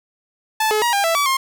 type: tone with pitch steps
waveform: sawtooth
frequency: 873 / 427.6 / 952 / 802 / 662 / 1146 / 1065 Hz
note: A5 / A4 / A#5 / G5 / E5 / D6 / C6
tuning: -14 / -49 / +36 / +39 / +7 / -43 / +30 cents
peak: -12 dBFS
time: 0.6-1.37 s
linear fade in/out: 5 ms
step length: 110 ms
effects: none